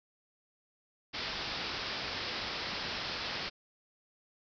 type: low-pass noise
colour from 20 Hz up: white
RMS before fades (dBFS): -38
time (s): 1.13-3.5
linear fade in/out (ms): 20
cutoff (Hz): 5300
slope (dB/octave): 96
effects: none